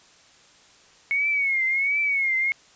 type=tone with vibrato; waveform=sine; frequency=2198 Hz; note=C#7; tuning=15 cents flat; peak=-20 dBFS; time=1.11-2.52 s; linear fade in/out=0 ms; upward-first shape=triangle; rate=1.4 Hz; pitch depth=110 cents each way; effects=white hiss -54 dBFS RMS until 2.75 s + resampled to 16000 Hz